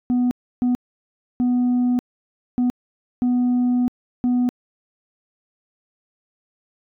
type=tone bursts at uneven times; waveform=sine; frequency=246.9 Hz; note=B3; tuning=in tune; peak=-13 dBFS; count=6; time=0.1-0.31 / 0.62-0.75 / 1.4-1.99 / 2.58-2.7 / 3.22-3.88 / 4.24-4.49 s; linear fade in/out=0 ms; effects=tanh soft clip ceiling -15 dBFS